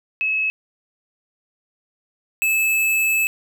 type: tone pair in turn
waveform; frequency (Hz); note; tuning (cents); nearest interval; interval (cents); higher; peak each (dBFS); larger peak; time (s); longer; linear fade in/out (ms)
sine / square; 2582 / 2609; E7 / E7; -37 / -18; unison; 19; second; -18 / -17; second; 0.21-0.5 / 2.42-3.27; second; 0
effects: none

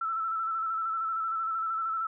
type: tone with vibrato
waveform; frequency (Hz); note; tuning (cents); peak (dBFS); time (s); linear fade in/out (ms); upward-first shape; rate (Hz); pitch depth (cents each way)
sine; 1325; E6; +9; -28; 0.01-2.07; 5; square; 13; 27
effects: none

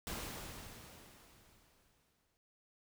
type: noise with exponential decay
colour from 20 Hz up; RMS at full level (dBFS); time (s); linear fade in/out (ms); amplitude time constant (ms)
pink; -41; 0.07-2.37; 0; 500
effects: none

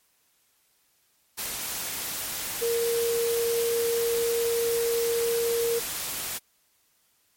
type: tone in noise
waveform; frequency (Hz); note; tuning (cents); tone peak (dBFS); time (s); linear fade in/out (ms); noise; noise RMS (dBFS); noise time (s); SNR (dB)
sine; 466.2; A#4; 0; -23; 2.61-5.8; 20; white; -32; 1.37-6.39; +6
effects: white hiss -67 dBFS RMS until 7.36 s + MP3 64 kbps

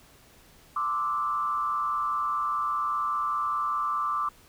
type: tone with frequency modulation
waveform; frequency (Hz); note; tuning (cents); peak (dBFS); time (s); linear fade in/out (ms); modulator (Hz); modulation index
sine; 1174.7; D6; 0; -25; 0.76-4.29; 5; 125; 0.85
effects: pink hiss -56 dBFS RMS until 4.48 s

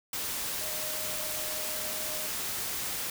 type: tone in noise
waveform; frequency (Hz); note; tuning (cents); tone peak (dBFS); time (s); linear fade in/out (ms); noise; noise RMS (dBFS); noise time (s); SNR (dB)
sine; 617; D#5; -15; -43; 0.61-2.27; 2; white; -34; 0.13-3.1; -12
effects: none

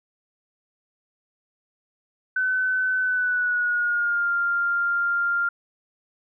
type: tone with pitch glide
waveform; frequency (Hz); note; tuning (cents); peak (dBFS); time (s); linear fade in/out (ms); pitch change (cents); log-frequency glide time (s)
sine; 1514 to 1396.4; F#6 to F6; +39 to -1; -20; 2.36-5.49; 5; -140; 3-4.31
effects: none

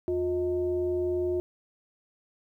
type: tone with frequency modulation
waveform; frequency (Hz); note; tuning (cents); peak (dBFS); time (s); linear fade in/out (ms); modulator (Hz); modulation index
sine; 357.7; F4; +41; -25; 0.08-1.4; 0; 274; 0.5
effects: 11-bit

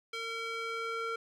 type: tone with band-pass filter sweep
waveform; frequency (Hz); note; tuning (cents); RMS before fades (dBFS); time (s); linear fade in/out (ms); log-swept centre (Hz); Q
square; 456.5; A#4; -36; -37; 0.13-1.16; 5; 2700 to 1400; 1.3
effects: none

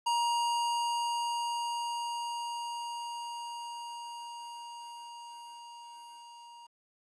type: tone with level ramp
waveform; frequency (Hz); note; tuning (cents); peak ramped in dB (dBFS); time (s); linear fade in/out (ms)
square; 944; A#5; +22; -27 to -50; 0.06-6.67; 10
effects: resampled to 22050 Hz + 11-bit

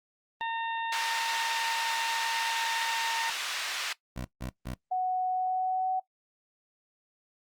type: harmonic tone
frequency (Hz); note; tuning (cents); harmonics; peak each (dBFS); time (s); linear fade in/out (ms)
914; A#5; -34; 1 / 2 / 3 / 4; -31 / -37 / -41 / -43; 0.41-3.3; 0
type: band-pass noise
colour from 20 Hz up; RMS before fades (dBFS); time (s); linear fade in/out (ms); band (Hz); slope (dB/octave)
white; -34; 0.92-3.93; 5; 1100 to 3800; 12
type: tone bursts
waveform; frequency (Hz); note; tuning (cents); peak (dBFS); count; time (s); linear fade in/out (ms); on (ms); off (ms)
15% pulse; 63; B1; +35; -28; 3; 4.16-4.741; 5; 87; 160
type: tone with pitch glide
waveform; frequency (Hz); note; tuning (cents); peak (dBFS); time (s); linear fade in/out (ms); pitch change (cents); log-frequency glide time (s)
sine; 740 to 749.5; F#5 to F#5; 0 to +22; -26; 4.91-6; 10; +22; 5.29-5.87
effects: noise-tail reverb RT60 0.1 s tail -18 dB re dry + Opus 48 kbps

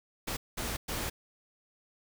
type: noise bursts at uneven times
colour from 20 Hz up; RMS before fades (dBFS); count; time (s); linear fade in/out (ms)
pink; -35; 3; 0.27-0.37 / 0.57-0.77 / 0.88-1.1; 10
effects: none

